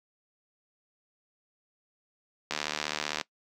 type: click train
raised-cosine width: 0.2 ms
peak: -12 dBFS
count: 54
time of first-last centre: 2.51-3.212 s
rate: 75.5 Hz
effects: noise-tail reverb RT60 0.1 s tail -21 dB re dry + high-pass 200 Hz 12 dB/octave